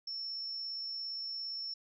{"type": "tone with amplitude modulation", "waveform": "sine", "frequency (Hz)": 5400, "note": "E8", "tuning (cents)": 41, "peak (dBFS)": -36, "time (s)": [0.07, 1.74], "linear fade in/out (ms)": 5, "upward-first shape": "sine", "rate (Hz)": 57.4, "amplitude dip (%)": 25, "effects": []}